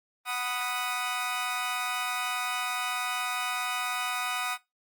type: chord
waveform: 20% pulse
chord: B major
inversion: second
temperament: equal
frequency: 740 / 987.8 / 1244.5 Hz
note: F#5 / B5 / D#6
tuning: 0 / 0 / 0 cents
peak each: -29 / -32 / -27 dBFS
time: 0.25-4.58 s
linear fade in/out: 50 ms
effects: noise-tail reverb RT60 0.2 s tail -20 dB re dry + Opus 32 kbps